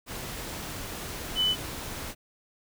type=tone in noise; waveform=sine; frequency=3000 Hz; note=F#7; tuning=23 cents sharp; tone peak=-22 dBFS; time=1.35-1.56 s; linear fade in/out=50 ms; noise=pink; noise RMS=-37 dBFS; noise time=0.06-2.15 s; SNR=+12 dB; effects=none